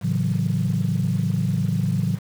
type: chord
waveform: sine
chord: F# minor seventh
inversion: first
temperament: equal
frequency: 110 / 138.59 / 164.81 / 185 Hz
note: A2 / C#3 / E3 / F#3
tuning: 0 / 0 / 0 / 0 cents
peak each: -24 dBFS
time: 0.01-2.19 s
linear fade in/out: 50 ms
effects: tanh soft clip ceiling -12 dBFS + 7-bit